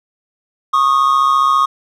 triangle tone pair together, 1100 / 1234.7 Hz, C#6 / D#6, -14 / -14 cents, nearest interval major second, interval 200 cents, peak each -11 dBFS, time 0.73-1.66 s, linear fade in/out 10 ms, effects none

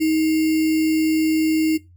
sine tone with sample-and-hold, 315.7 Hz, D#4, 25 cents sharp, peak -15 dBFS, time 0-1.78 s, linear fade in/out 20 ms, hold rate 2450 Hz, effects noise-tail reverb RT60 0.2 s tail -18 dB re dry + added 88 Hz sine -46 dBFS peak until 1.96 s

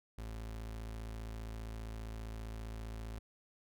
35% pulse tone, 55.1 Hz, A1, 3 cents sharp, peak -40 dBFS, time 0.18-3.19 s, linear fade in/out 5 ms, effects none

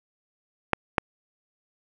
clicks, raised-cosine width 0.5 ms, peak -4 dBFS, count 2, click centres 0.733 / 0.982 s, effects none

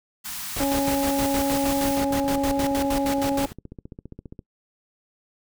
white band-stop noise, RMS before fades -33 dBFS, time 0.24-1.98 s, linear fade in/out 20 ms, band 270 to 760 Hz, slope 48 dB/octave
pink noise with tremolo, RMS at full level -29 dBFS, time 0.56-3.53 s, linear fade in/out 5 ms, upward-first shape square, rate 6.4 Hz, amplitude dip 80%
harmonic tone, 277.2 Hz, C#4, in tune, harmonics 1 / 2 / 3, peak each -23 / -26 / -28 dBFS, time 0.6-3.46 s, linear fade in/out 5 ms
click train, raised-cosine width 3 ms, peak -25 dBFS, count 42, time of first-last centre 1.64-4.392 s, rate 14.9 Hz
effects noise-tail reverb RT60 0.1 s tail -23 dB re dry

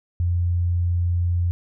sine tone, 87.31 Hz, F2, in tune, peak -18 dBFS, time 0.2-1.51 s, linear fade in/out 0 ms, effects none

